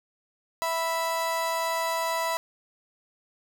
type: tone pair together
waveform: 35% pulse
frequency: 659.3 / 987.8 Hz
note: E5 / B5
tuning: 0 / 0 cents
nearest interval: perfect fifth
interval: 700 cents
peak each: -28 / -26 dBFS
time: 0.62-2.37 s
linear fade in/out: 0 ms
effects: none